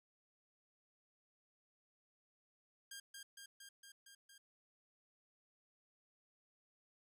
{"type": "tone with echo", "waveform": "10% pulse", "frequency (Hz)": 1608, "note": "G6", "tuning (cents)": 44, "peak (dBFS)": -40, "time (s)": [2.91, 3], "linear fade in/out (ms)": 5, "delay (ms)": 230, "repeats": 6, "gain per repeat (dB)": -2, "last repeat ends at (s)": 4.38, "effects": []}